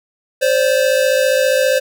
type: tone pair together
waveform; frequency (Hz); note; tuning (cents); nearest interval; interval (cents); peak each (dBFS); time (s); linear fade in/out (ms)
square; 523.3 / 578.2; C5 / D5; 0 / -27; major second; 173; -14 / -18; 0.41-1.8; 20
effects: none